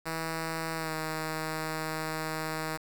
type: tone with pitch glide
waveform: 5% pulse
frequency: 161.9 to 157.75 Hz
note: E3 to D#3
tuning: -31 to +24 cents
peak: -21 dBFS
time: 0.05-2.78 s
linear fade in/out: 20 ms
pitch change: -45 cents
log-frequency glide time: 0.76-0.93 s
effects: 8-bit